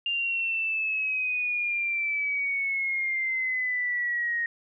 sine exponential sweep, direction down, 2804 to 1864.7 Hz, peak -25 dBFS, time 0.06-4.46 s, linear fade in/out 2 ms, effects none

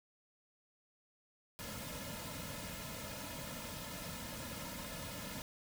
pink noise with comb filter, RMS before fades -45 dBFS, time 1.59-5.42 s, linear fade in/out 0 ms, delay 2.6 ms, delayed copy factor -0.8, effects none

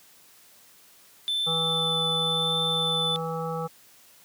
triangle tone with vibrato, 3526 Hz, A7, 3 cents sharp, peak -23 dBFS, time 1.28-3.16 s, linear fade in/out 0 ms, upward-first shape triangle, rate 0.94 Hz, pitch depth 11 cents each way
harmonic tone, 163.4 Hz, E3, 15 cents flat, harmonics 1 / 3 / 5 / 7 / 8, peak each -32 / -32 / -35 / -39 / -37 dBFS, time 1.46-3.68 s, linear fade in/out 20 ms
effects white hiss -55 dBFS RMS until 4.24 s + high-pass 80 Hz 12 dB/octave

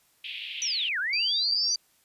white band-pass noise, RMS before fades -37 dBFS, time 0.24-0.89 s, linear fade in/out 5 ms, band 2400 to 3400 Hz, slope 48 dB/octave
sine linear two-way sweep, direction down then up, 6050 to 1390 to 6050 Hz, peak -26 dBFS, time 0.62-1.75 s, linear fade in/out 0 ms, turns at 0.99 s
sine tone, 4700 Hz, D8, 1 cent sharp, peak -26 dBFS, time 1.13-1.76 s, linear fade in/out 2 ms
effects white hiss -65 dBFS RMS until 2.04 s + resampled to 32000 Hz

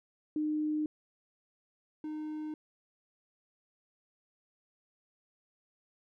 sine / triangle tone pair in turn, 304.7 / 307 Hz, D#4 / D#4, -36 / -23 cents, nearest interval unison, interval 13 cents, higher second, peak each -29 / -34 dBFS, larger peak first, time 0.36-0.86 / 2.04-2.54 s, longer neither, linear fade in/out 2 ms, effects none

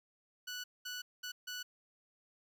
15% pulse tone bursts at uneven times, 1480 Hz, F#6, in tune, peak -34 dBFS, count 4, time 0.47-0.64 / 0.85-1.02 / 1.23-1.32 / 1.47-1.63 s, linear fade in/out 10 ms, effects none

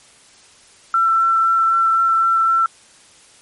sine tone with vibrato, 1343 Hz, E6, 32 cents sharp, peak -12 dBFS, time 0.94-2.66 s, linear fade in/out 2 ms, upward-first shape sine, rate 3.9 Hz, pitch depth 9 cents each way, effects white hiss -48 dBFS RMS until 3.41 s + MP3 48 kbps

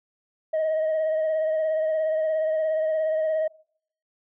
sine tone with vibrato, 630 Hz, D#5, 21 cents sharp, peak -19 dBFS, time 0.53-3.48 s, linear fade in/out 10 ms, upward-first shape triangle, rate 17 Hz, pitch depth 34 cents each way, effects noise-tail reverb RT60 0.6 s tail -26 dB re dry + tanh soft clip ceiling -20 dBFS

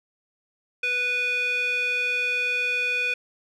square tone with band-pass filter, 493.9 Hz, B4, in tune, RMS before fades -25 dBFS, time 0.83-3.14 s, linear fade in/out 5 ms, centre 2400 Hz, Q 5.3, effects none

